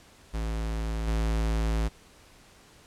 square tone with level steps, 55 Hz, A1, in tune, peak -29 / -25 dBFS, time 0.33-1.89 s, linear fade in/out 20 ms, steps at 1.07 s, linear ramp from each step 10 ms, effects pink hiss -55 dBFS RMS until 2.86 s + low-pass 10000 Hz 12 dB/octave

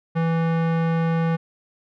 square tone with low-pass filter, 164.81 Hz, E3, in tune, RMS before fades -21 dBFS, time 0.15-1.37 s, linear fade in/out 20 ms, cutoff 1800 Hz, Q 0.91, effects none

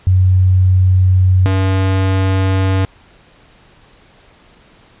sine / square tone pair in turn, 92.7 / 95.2 Hz, F#2 / F#2, +4 / +50 cents, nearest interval unison, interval 46 cents, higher second, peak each -7 / -12 dBFS, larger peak first, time 0.07-1.46 / 1.46-2.85 s, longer neither, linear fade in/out 0 ms, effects pink hiss -47 dBFS RMS until 5 s + resampled to 8000 Hz

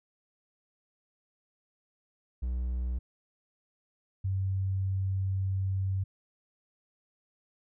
triangle / sine tone pair in turn, 61.74 / 95.82 Hz, B1 / G2, 0 / -39 cents, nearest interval minor sixth, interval 761 cents, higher second, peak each -27 dBFS, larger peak neither, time 2.42-2.99 / 4.24-6.04 s, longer second, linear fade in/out 10 ms, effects none

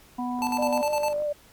harmonic tone, 246.9 Hz, B3, in tune, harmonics 1 / 3 / 4, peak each -28 / -33 / -34 dBFS, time 0.18-0.82 s, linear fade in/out 10 ms
click train, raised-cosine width 1 ms, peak -31 dBFS, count 43, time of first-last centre 0.39-1.222 s, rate 50.5 Hz
square tone with tremolo, 880 Hz, A5, in tune, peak -25 dBFS, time 0.42-1.13 s, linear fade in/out 0 ms, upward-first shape square, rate 9.8 Hz, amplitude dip 70%
sine tone with vibrato, 594 Hz, D5, 20 cents sharp, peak -24 dBFS, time 0.58-1.33 s, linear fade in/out 10 ms, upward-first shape sine, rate 6.6 Hz, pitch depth 22 cents each way
effects pink hiss -54 dBFS RMS until 1.52 s + MP3 96 kbps

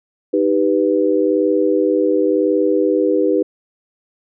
sine chord, Eb augmented, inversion none, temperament equal, 311.1 / 392 / 493.9 Hz, Eb4 / G4 / B4, 0 / 0 / 0 cents, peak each -17 dBFS, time 0.33-3.43 s, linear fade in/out 10 ms, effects none

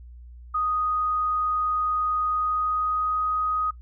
sine tone with pitch glide, 1244.5 to 1252.4 Hz, D#6 to D#6, 0 to +11 cents, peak -22 dBFS, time 0.54-3.71 s, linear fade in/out 10 ms, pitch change +11 cents, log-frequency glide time 2.29-3.22 s, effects noise-tail reverb RT60 0.1 s tail -18 dB re dry + added 60 Hz sine -41 dBFS peak until 3.81 s

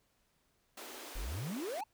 pink high-pass noise, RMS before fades -48 dBFS, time 0.77-1.81 s, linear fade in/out 5 ms, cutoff 260 Hz, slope 48 dB/octave
triangle exponential sweep, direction up, 34.99 to 921 Hz, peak -35 dBFS, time 1.15-1.84 s, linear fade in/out 10 ms
effects pink hiss -75 dBFS RMS until 1.93 s

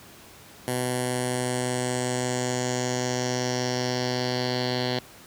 10% pulse tone with low-pass filter sweep, 125.2 Hz, B2, 24 cents sharp, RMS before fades -27 dBFS, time 0.68-4.99 s, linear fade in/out 0 ms, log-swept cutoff 11000 to 4100 Hz, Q 4.2, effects pink hiss -48 dBFS RMS until 5.26 s + high-pass 80 Hz 12 dB/octave

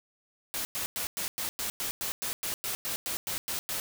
white noise bursts, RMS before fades -33 dBFS, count 16, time 0.54-3.8 s, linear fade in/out 0 ms, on 110 ms, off 100 ms, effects none

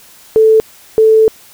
sine tone bursts at uneven times, 440 Hz, A4, in tune, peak -4 dBFS, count 2, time 0.36-0.6 / 0.98-1.28 s, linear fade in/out 0 ms, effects white hiss -41 dBFS RMS until 1.53 s

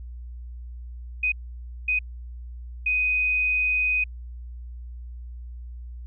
sine tone bursts at uneven times, 2500 Hz, D#7, 8 cents sharp, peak -20 dBFS, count 3, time 1.23-1.32 / 1.88-1.99 / 2.86-4.04 s, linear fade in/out 5 ms, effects added 60 Hz sine -35 dBFS peak until 6.06 s

